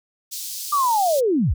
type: high-pass noise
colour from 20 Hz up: pink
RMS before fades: -31 dBFS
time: 0.31-1.21 s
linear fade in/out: 20 ms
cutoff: 4300 Hz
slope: 24 dB/octave
type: linear sweep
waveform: sine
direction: down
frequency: 1200 to 41.35 Hz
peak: -16 dBFS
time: 0.72-1.54 s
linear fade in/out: 10 ms
effects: none